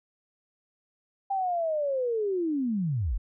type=linear sweep; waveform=sine; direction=down; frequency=796 to 36 Hz; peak=-25 dBFS; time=1.3-3.18 s; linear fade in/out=10 ms; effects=none